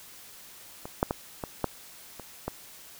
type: clicks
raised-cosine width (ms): 1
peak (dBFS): -23 / -8 / -13 / -18 / -11 / -26 / -16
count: 7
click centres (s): 0.855 / 1.029 / 1.109 / 1.438 / 1.643 / 2.197 / 2.48
effects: white hiss -49 dBFS RMS until 2.99 s